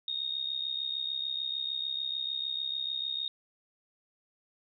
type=tone with amplitude modulation; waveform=sine; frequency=3716 Hz; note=A#7; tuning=6 cents flat; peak=-28 dBFS; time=0.08-3.28 s; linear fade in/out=2 ms; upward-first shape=sine; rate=66.7 Hz; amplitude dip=75%; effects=none